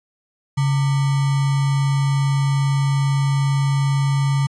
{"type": "tone with sample-and-hold", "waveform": "sine", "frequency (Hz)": 138.8, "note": "C#3", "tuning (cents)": 3, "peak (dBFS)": -15, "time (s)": [0.57, 4.47], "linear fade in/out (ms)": 10, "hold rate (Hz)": 1050, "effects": ["resampled to 22050 Hz"]}